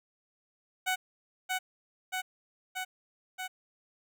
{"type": "tone with echo", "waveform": "15% pulse", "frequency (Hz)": 745, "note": "F#5", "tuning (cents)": 12, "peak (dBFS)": -21, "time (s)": [0.86, 0.96], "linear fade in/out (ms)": 20, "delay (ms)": 630, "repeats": 4, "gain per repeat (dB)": -2, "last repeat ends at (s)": 3.48, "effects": []}